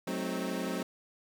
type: chord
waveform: 25% pulse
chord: F# diminished seventh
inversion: none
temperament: equal with one note detuned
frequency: 185 / 216.3 / 261.6 / 311.1 Hz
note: F#3 / A3 / C4 / Eb4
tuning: 0 / -29 / 0 / 0 cents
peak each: -33 / -35 / -33 / -38 dBFS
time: 0.07-0.83 s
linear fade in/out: 5 ms
effects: none